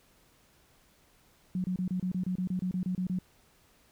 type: tone bursts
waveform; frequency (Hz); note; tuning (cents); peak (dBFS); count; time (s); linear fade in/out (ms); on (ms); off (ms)
sine; 183.1; F#3; -18; -28; 14; 1.55-3.188; 2; 91; 28
effects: pink hiss -64 dBFS RMS until 3.91 s